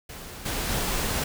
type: noise with level steps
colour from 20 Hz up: pink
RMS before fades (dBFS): -40 / -29 / -27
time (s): 0.09-1.24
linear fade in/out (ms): 5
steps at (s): 0.45 / 0.68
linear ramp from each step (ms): 10
effects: none